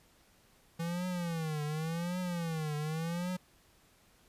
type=tone with vibrato; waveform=square; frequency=164.81 Hz; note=E3; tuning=in tune; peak=-34 dBFS; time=0.79-3.37 s; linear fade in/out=10 ms; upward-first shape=triangle; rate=0.89 Hz; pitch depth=190 cents each way; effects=pink hiss -65 dBFS RMS until 4.28 s + resampled to 32000 Hz